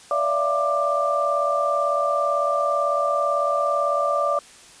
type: tone cluster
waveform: sine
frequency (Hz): 576 / 654 / 692 / 1186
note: D5 / E5 / F5 / D6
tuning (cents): -34 / -14 / -16 / +17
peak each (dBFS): -23 / -27 / -29 / -22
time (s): 0.11-4.39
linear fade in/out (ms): 2
effects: white hiss -47 dBFS RMS until 4.8 s + resampled to 22050 Hz